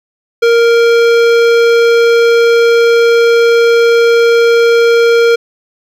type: tone with hard clipping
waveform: sine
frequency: 466.2 Hz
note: A#4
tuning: in tune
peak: -7 dBFS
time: 0.42-5.36 s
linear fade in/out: 10 ms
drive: 16 dB
effects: none